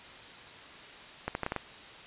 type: clicks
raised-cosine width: 0.5 ms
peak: -16 dBFS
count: 6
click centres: 1.28 / 1.351 / 1.433 / 1.464 / 1.521 / 1.563 s
effects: white hiss -48 dBFS RMS until 2.06 s + resampled to 8000 Hz